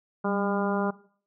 harmonic tone with a mistuned harmonic, 201.5 Hz, G3, 48 cents sharp, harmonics 1 / 2 / 3 / 4 / 5 / 6 / 7, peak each -28 / -31 / -33 / -34 / -35 / -36 / -36 dBFS, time 0.24-0.91 s, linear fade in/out 10 ms, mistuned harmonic 1, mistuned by -47 cents, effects noise-tail reverb RT60 0.5 s tail -19 dB re dry

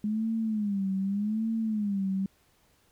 sine tone with vibrato, 207.7 Hz, G#3, in tune, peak -26 dBFS, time 0.04-2.26 s, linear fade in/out 2 ms, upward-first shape sine, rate 0.84 Hz, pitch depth 140 cents each way, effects pink hiss -66 dBFS RMS until 2.91 s

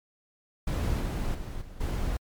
brown noise with level steps, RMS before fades -27 / -29 / -36 / -44 / -29 dBFS, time 0.67-2.17 s, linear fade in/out 5 ms, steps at 1 / 1.34 / 1.61 / 1.8 s, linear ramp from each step 10 ms, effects MP3 96 kbps

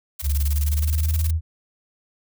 blue noise with tremolo, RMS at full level -30 dBFS, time 0.19-1.31 s, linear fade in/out 10 ms, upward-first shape square, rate 19 Hz, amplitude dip 80%
sine tone with pitch glide, 71.4 to 80.61 Hz, D2 to E2, -48 to -38 cents, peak -18 dBFS, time 0.22-1.41 s, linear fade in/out 50 ms, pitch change +210 cents, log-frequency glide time 0.39-1.28 s
effects none

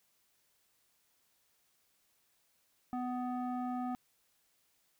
square tone with low-pass filter, 249.1 Hz, B3, 15 cents sharp, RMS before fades -37 dBFS, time 2.93-3.95 s, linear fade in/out 0 ms, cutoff 980 Hz, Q 4.8, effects white hiss -74 dBFS RMS until 4.99 s

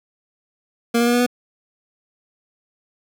25% pulse tone with pitch steps, 234.3 / 237.2 / 240.1 / 243 / 245.9 Hz, A#3 / A#3 / B3 / B3 / B3, +9 / +30 / -49 / -28 / -7 cents, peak -11 dBFS, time 0.94-1.265 s, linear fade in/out 10 ms, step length 65 ms, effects none

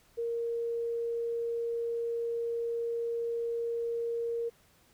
sine tone, 466.2 Hz, A#4, in tune, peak -30 dBFS, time 0.17-4.5 s, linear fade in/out 20 ms, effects pink hiss -64 dBFS RMS until 4.93 s

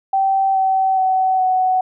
sine tone with pitch steps, 775 / 764.8 / 754.7 / 744.7 Hz, G5 / G5 / F#5 / F#5, -20 / -43 / +34 / +11 cents, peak -13 dBFS, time 0.13-1.81 s, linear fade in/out 5 ms, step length 420 ms, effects none

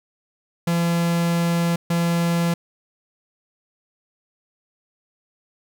45% pulse tone bursts at uneven times, 170 Hz, F3, 46 cents flat, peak -18 dBFS, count 2, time 0.67-1.76 / 1.9-2.54 s, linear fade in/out 5 ms, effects 10-bit

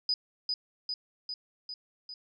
sine tone with echo, 4978 Hz, D#8, in tune, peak -25 dBFS, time 0.09-0.14 s, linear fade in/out 2 ms, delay 400 ms, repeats 5, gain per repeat -3 dB, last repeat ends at 2.14 s, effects none

